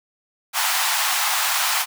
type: high-pass noise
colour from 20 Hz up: pink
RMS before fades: -21 dBFS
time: 0.53-1.86 s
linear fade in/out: 50 ms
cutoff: 760 Hz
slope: 48 dB/octave
effects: none